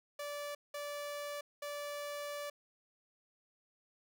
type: tone bursts at uneven times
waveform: sawtooth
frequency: 581 Hz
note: D5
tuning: 19 cents flat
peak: -36 dBFS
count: 3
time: 0.19-0.55 / 0.74-1.41 / 1.62-2.5 s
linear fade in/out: 5 ms
effects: none